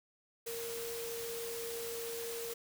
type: tone in noise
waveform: sine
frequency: 464.2 Hz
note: A#4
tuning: 7 cents flat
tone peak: -40 dBFS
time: 0.46-2.54 s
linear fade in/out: 10 ms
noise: white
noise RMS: -44 dBFS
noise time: 0.46-2.54 s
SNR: +1 dB
effects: none